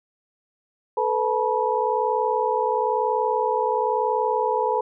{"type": "tone cluster", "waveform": "sine", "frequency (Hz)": [437, 498, 867, 967], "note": ["A4", "B4", "A5", "B5"], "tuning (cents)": [-12, 14, -26, -37], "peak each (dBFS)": -25, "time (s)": [0.97, 4.81], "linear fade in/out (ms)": 5, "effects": []}